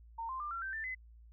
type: tone with pitch steps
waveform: sine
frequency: 915 / 1045 / 1193.5 / 1363.1 / 1556.7 / 1777.9 / 2031 Hz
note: A#5 / C6 / D6 / F6 / G6 / A6 / B6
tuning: -32 / -2 / +28 / -42 / -13 / +18 / +48 cents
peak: -37 dBFS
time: 0.18-0.95 s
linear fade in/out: 10 ms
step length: 110 ms
effects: added 57 Hz sine -54 dBFS peak until 1.32 s